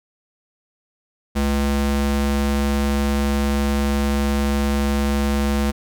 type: ring-modulated tone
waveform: square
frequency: 140 Hz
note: C#3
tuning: 18 cents sharp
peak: -15 dBFS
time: 1.35-5.72 s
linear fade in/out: 20 ms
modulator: 74.2 Hz
effects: none